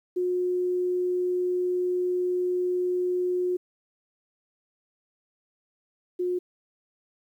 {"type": "tone pair in turn", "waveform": "sine", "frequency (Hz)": [360.9, 359.5], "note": ["F#4", "F#4"], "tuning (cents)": [-43, -50], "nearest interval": "unison", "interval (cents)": 7, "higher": "first", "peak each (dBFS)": [-23, -24], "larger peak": "first", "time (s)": [[0.16, 3.57], [6.19, 6.39]], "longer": "first", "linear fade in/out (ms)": 10, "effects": ["10-bit"]}